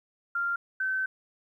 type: tone pair in turn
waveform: sine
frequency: 1392 / 1534.3 Hz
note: F6 / G6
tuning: -6 / -38 cents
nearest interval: major second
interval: 168 cents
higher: second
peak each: -26 dBFS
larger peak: neither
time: 0.35-0.56 / 0.8-1.06 s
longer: second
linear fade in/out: 5 ms
effects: 11-bit